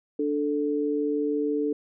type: tone pair together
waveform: sine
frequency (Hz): 293.7 / 439.8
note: D4 / A4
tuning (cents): 0 / -1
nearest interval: perfect fifth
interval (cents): 699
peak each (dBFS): -26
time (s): 0.19-1.73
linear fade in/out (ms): 5
effects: none